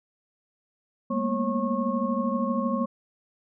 sine tone cluster, 201.7 / 227.9 / 240.7 / 544 / 1090 Hz, G3 / A#3 / B3 / C#5 / C#6, +50 / -39 / -44 / -33 / -29 cents, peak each -31 / -29 / -29 / -31 / -31 dBFS, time 1.1-2.86 s, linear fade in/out 10 ms, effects none

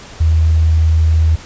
sine tone, 79.9 Hz, D#2, 47 cents sharp, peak -8 dBFS, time 0.2-1.36 s, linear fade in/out 10 ms, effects pink hiss -35 dBFS RMS until 1.45 s + resampled to 16000 Hz

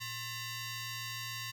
10% pulse ring-modulated tone, 947 Hz, A#5, 27 cents sharp, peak -27 dBFS, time 0-1.52 s, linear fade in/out 20 ms, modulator 831 Hz, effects none

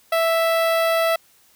sawtooth tone with notch filter, 659.3 Hz, E5, in tune, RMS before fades -19 dBFS, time 0.12-1.16 s, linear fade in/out 5 ms, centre 6900 Hz, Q 0.85, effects white hiss -56 dBFS RMS until 1.55 s

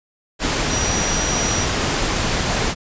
sine tone in noise, 5800 Hz, F#8, 35 cents flat, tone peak -23 dBFS, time 0.68-1.67 s, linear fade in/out 50 ms, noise pink, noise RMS -20 dBFS, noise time 0.39-2.75 s, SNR -6 dB, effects resampled to 16000 Hz

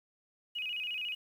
sine tone with vibrato, 2702 Hz, E7, 42 cents sharp, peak -34 dBFS, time 0.55-1.15 s, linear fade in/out 10 ms, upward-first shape square, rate 14 Hz, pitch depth 120 cents each way, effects 10-bit

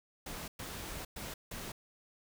pink noise bursts at uneven times, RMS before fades -43 dBFS, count 4, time 0.26-0.48 / 0.59-1.05 / 1.16-1.34 / 1.51-1.72 s, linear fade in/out 5 ms, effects none

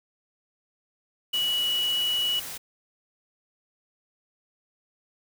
sine tone in noise, 2933 Hz, F#7, 16 cents flat, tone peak -23 dBFS, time 1.33-2.4 s, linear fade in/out 10 ms, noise white, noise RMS -37 dBFS, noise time 1.33-2.58 s, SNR +11 dB, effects none

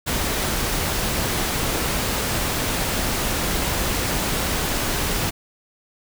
pink noise, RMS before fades -23 dBFS, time 0.06-5.31 s, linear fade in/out 20 ms, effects none

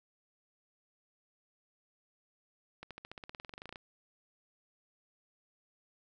accelerating click train, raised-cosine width 0.3 ms, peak -29 dBFS, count 19, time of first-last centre 2.83-3.758 s, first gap 77 ms, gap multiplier 0.95, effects none

